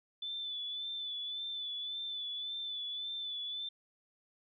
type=tone with vibrato; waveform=sine; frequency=3494 Hz; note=A7; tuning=13 cents flat; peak=-37 dBFS; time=0.22-3.69 s; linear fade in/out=5 ms; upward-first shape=sine; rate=1.8 Hz; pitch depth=36 cents each way; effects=none

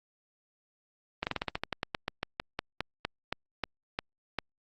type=slowing click train; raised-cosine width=0.3 ms; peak=-14 dBFS; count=21; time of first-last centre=1.23-4.387 s; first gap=39 ms; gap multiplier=1.13; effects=Opus 32 kbps

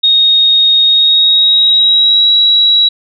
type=tone with pitch glide; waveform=sine; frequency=3729 to 3885 Hz; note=A#7 to B7; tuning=0 to -29 cents; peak=-5 dBFS; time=0.03-2.89 s; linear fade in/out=10 ms; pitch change=+71 cents; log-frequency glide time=0.85-2.32 s; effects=none

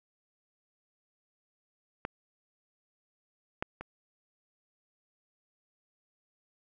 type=clicks; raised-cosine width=0.5 ms; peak=-18 / -16 / -25 dBFS; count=3; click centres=2.051 / 3.625 / 3.81 s; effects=none

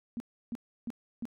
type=tone bursts; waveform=sine; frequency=234.2 Hz; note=A#3; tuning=8 cents sharp; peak=-33 dBFS; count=4; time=0.17-1.254 s; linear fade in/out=0 ms; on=31 ms; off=320 ms; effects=none

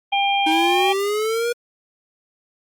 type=harmonic tone; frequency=798 Hz; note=G5; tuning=31 cents sharp; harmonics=1 / 3 / 4; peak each=-18 / -23 / -24 dBFS; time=0.12-0.93 s; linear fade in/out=10 ms
type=linear sweep; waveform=square; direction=up; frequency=311.1 to 481.8 Hz; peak=-20 dBFS; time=0.46-1.53 s; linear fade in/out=10 ms
effects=Opus 32 kbps

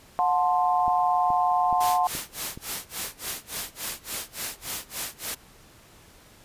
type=chord; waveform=sine; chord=F# diminished; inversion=none; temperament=equal with one note detuned; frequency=723.9 / 880 / 1046.5 Hz; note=F#5 / A5 / C6; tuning=-38 / 0 / 0 cents; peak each=-22 / -26 / -26 dBFS; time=0.19-2.07 s; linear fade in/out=0 ms
type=click train; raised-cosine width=3 ms; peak=-25 dBFS; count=5; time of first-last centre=0.88-2.575 s; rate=2.36 Hz
type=noise with tremolo; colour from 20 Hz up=white; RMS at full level=-30 dBFS; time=1.8-5.35 s; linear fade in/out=10 ms; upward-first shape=sine; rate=3.5 Hz; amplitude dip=100%
effects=pink hiss -53 dBFS RMS until 6.44 s + resampled to 32000 Hz

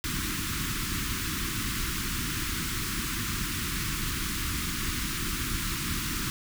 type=band-stop noise; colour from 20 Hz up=pink; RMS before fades=-31 dBFS; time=0.04-6.3 s; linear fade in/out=0 ms; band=350 to 1100 Hz; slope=48 dB/octave; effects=none

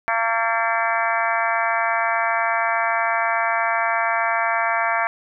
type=harmonic tone with a mistuned harmonic; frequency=228.3 Hz; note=A#3; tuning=36 cents flat; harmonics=3 / 4 / 5 / 6 / 7 / 8 / 9 / 10; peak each=-24 / -25 / -26 / -27 / -27 / -28 / -29 / -29 dBFS; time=0.08-5.07 s; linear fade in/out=0 ms; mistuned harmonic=8; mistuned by=-51 cents; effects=none

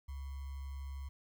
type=tone with sample-and-hold; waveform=sine; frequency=68.6 Hz; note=C#2; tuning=17 cents flat; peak=-40 dBFS; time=0.08-1.09 s; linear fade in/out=10 ms; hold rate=1050 Hz; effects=none

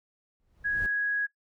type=noise with exponential growth; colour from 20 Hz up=brown; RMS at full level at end=-35 dBFS; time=0.4-0.86 s; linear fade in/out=0 ms; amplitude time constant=99 ms
type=tone; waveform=sine; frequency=1661.2 Hz; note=G#6; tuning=in tune; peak=-25 dBFS; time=0.64-1.27 s; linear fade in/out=20 ms
effects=noise-tail reverb RT60 0.1 s tail -18 dB re dry

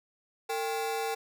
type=ring-modulated tone; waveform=40% pulse; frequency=622.3 Hz; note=D#5; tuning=in tune; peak=-26 dBFS; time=0.49-1.15 s; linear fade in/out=10 ms; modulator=171 Hz; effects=none

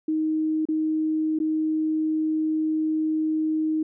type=tone with dropouts; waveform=sine; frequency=313 Hz; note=D#4; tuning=10 cents sharp; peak=-21 dBFS; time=0.08-3.83 s; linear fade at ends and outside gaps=5 ms; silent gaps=0.654-0.686 / 1.389-1.4 s; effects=none

